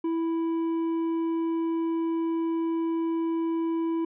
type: tone with hard clipping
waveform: sine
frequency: 329.6 Hz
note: E4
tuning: in tune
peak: -26 dBFS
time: 0.04-4.05 s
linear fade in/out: 5 ms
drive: 5 dB
effects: resampled to 8000 Hz